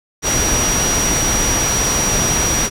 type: tone in noise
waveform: sine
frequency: 5770 Hz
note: F#8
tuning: 44 cents flat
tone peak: -17 dBFS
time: 0.22-2.7 s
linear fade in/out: 50 ms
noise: pink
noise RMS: -18 dBFS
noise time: 0.22-2.7 s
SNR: -2 dB
effects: low-pass 12000 Hz 12 dB/octave

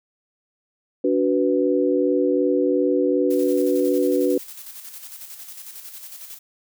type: chord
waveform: sine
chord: B minor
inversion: first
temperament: equal with one note detuned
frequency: 287.3 / 370 / 493.9 Hz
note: D4 / F#4 / B4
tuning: -38 / 0 / 0 cents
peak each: -21 dBFS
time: 1.04-4.38 s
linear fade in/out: 5 ms
type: noise with tremolo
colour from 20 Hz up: blue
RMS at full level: -37 dBFS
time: 3.3-6.39 s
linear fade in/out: 10 ms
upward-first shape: square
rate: 11 Hz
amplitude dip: 45%
effects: none

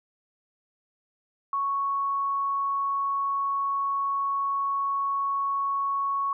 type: tone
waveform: sine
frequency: 1108.7 Hz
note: C#6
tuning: in tune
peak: -24 dBFS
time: 1.53-6.33 s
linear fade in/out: 2 ms
effects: none

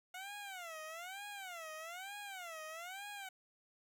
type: tone with vibrato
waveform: 15% pulse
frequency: 717 Hz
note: F5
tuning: 45 cents sharp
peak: -39 dBFS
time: 0.14-3.29 s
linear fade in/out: 5 ms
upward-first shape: sine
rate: 1.1 Hz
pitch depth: 240 cents each way
effects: none

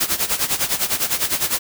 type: noise with tremolo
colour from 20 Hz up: white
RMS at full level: -18 dBFS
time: 0-1.59 s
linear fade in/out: 10 ms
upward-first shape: sine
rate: 9.9 Hz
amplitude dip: 80%
effects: none

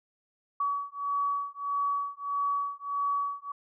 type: beating tone pair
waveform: sine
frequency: 1134 / 1135.6 Hz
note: C#6 / C#6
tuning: +39 / +41 cents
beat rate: 1.6 Hz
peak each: -31 dBFS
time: 0.6-3.52 s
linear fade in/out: 5 ms
effects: none

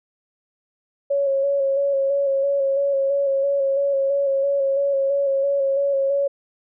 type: tone with vibrato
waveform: sine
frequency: 553 Hz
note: C#5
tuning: 4 cents flat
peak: -17 dBFS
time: 1.1-6.28 s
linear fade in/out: 10 ms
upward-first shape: square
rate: 3 Hz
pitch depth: 24 cents each way
effects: none

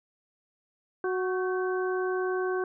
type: harmonic tone with a mistuned harmonic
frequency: 370 Hz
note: F#4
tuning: in tune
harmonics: 1 / 2 / 3 / 4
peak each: -27 / -37 / -37 / -36 dBFS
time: 1.04-2.64 s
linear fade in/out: 2 ms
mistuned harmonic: 4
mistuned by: +61 cents
effects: none

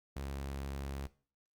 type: tone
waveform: sawtooth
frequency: 68.8 Hz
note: C#2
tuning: 12 cents flat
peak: -35 dBFS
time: 0.16-1.07 s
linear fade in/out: 5 ms
effects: noise-tail reverb RT60 0.4 s tail -18 dB re dry + Opus 48 kbps

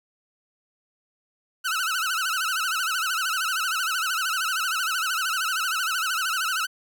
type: tone with vibrato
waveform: sawtooth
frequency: 1400 Hz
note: F6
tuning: 4 cents sharp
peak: -20 dBFS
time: 1.64-6.67 s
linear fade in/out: 20 ms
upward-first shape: sine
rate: 13 Hz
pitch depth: 160 cents each way
effects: none

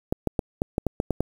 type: clicks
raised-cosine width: 2 ms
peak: -9 dBFS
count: 9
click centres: 0.125 / 0.273 / 0.392 / 0.619 / 0.781 / 0.867 / 1.001 / 1.107 / 1.206 s
effects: 7-bit

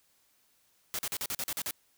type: noise bursts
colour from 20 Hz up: white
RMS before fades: -34 dBFS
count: 9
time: 0.94-1.708 s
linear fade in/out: 0 ms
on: 48 ms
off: 42 ms
effects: white hiss -69 dBFS RMS until 1.97 s

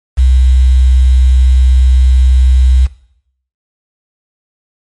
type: tone with quantisation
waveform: sine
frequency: 64 Hz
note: C2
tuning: 38 cents flat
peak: -4 dBFS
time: 0.17-2.87 s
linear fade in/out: 20 ms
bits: 5
effects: noise-tail reverb RT60 0.7 s tail -18 dB re dry + MP3 48 kbps

